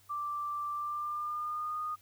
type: tone with pitch glide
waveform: sine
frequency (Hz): 1174.7 to 1230.3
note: D6 to D#6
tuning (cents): 0 to -20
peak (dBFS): -33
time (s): 0.09-1.96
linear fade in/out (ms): 20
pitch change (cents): +80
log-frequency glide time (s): 0.72-1.79
effects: added 98 Hz sine -66 dBFS peak until 2.01 s + white hiss -64 dBFS RMS until 2.01 s